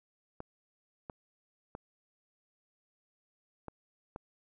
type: clicks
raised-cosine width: 1 ms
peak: -27 dBFS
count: 5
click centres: 0.404 / 1.098 / 1.751 / 3.683 / 4.161 s
effects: none